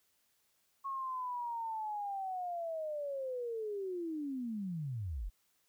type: linear sweep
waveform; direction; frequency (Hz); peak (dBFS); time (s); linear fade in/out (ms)
sine; down; 1100 to 36.71; -36; 0.84-5.3; 20
effects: white hiss -75 dBFS RMS until 5.68 s